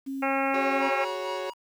sine tone with pitch glide, 270.8 to 272.5 Hz, C#4 to C#4, -40 to -29 cents, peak -30 dBFS, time 0.06-0.9 s, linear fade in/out 20 ms, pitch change +11 cents, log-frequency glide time 0.2-0.73 s
harmonic tone, 271.3 Hz, C#4, 37 cents flat, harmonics 2 / 3 / 4 / 5 / 6 / 7 / 8 / 9 / 10, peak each -30 / -29 / -36 / -32 / -38 / -38 / -34 / -36 / -38 dBFS, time 0.22-1.05 s, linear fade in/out 10 ms
35% pulse chord, F# suspended second, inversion none, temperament equal, 370 / 415.3 / 554.4 Hz, F#4 / G#4 / C#5, 0 / 0 / 0 cents, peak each -34 / -37 / -31 dBFS, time 0.54-1.5 s, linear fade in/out 2 ms
square tone with tremolo, 959 Hz, A#5, 49 cents sharp, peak -33 dBFS, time 0.79-1.54 s, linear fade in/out 50 ms, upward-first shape sine, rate 4.3 Hz, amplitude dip 75%
effects low-pass 5000 Hz 12 dB/octave + 9-bit

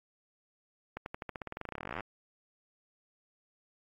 accelerating click train, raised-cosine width 0.5 ms, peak -23 dBFS, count 30, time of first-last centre 0.97-2.006 s, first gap 91 ms, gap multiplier 0.92, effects AAC 32 kbps

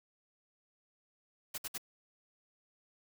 white noise bursts, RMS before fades -39 dBFS, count 3, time 1.54-1.781 s, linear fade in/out 10 ms, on 41 ms, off 59 ms, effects none

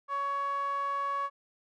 sawtooth tone with band-pass filter, 560 Hz, C#5, 18 cents sharp, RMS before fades -32 dBFS, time 0.08-1.3 s, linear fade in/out 50 ms, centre 1200 Hz, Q 7.8, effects none

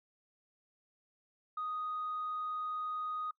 sine tone, 1244.5 Hz, D#6, in tune, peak -34 dBFS, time 1.57-3.31 s, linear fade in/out 5 ms, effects noise-tail reverb RT60 0.1 s tail -25 dB re dry + tanh soft clip ceiling -31 dBFS

